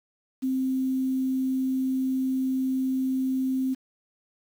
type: tone with quantisation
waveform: sine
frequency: 261.6 Hz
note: C4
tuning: in tune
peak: -23 dBFS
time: 0.42-3.75 s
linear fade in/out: 20 ms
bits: 8
effects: none